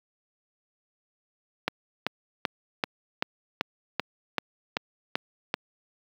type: click train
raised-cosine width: 0.3 ms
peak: -8 dBFS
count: 11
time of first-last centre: 1.68-5.541 s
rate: 2.59 Hz
effects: high-pass 150 Hz 12 dB/octave + 8-bit